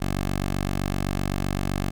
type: tone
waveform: 10% pulse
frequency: 47.79 Hz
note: G1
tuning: 43 cents flat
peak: -16 dBFS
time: 0-1.91 s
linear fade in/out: 20 ms
effects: none